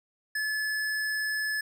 sine tone with hard clipping, 1722 Hz, A6, 38 cents flat, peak -29 dBFS, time 0.35-1.61 s, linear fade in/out 5 ms, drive 17 dB, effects none

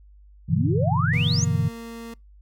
sine exponential sweep, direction up, 137.6 to 7040 Hz, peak -24 dBFS, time 0.48-1.45 s, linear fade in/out 10 ms
sine chord, E minor seventh, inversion first, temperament equal, 98 / 123.47 / 146.83 / 164.81 Hz, G2 / B2 / D3 / E3, 0 / 0 / 0 / 0 cents, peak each -25 dBFS, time 0.49-1.69 s, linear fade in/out 10 ms
30% pulse tone with pitch glide, 240.2 to 230.5 Hz, B3 to A#3, -48 to -19 cents, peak -32 dBFS, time 1.13-2.14 s, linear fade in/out 5 ms, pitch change -71 cents, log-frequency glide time 1.34-1.55 s
effects noise-tail reverb RT60 0.2 s tail -26 dB re dry + added 50 Hz sine -47 dBFS peak until 2.41 s

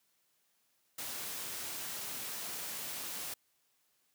white noise, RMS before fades -41 dBFS, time 0.98-3.34 s, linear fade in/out 5 ms, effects white hiss -75 dBFS RMS until 4.14 s + high-pass 100 Hz 12 dB/octave

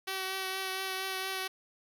5% pulse tone with vibrato, 380.2 Hz, F#4, 47 cents sharp, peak -22 dBFS, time 0.07-1.48 s, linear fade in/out 10 ms, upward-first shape triangle, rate 4.3 Hz, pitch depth 18 cents each way, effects none

